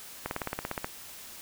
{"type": "slowing click train", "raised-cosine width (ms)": 0.5, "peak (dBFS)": -16, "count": 11, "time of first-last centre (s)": [0.26, 0.845], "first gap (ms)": 51, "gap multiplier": 1.03, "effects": ["white hiss -46 dBFS RMS until 1.41 s"]}